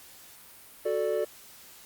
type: chord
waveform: triangle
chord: D major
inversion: first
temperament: equal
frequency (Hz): 370 / 440 / 587.3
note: F#4 / A4 / D5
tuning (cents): 0 / 0 / 0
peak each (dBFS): -30 / -27 / -27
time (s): 0.85-1.25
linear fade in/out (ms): 10
effects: white hiss -51 dBFS RMS until 1.85 s + Opus 48 kbps